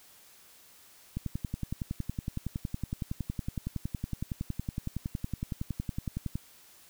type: click train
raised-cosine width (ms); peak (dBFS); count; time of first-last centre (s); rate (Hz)
5; -20; 57; 1.17-6.355; 10.8
effects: white hiss -57 dBFS RMS until 6.89 s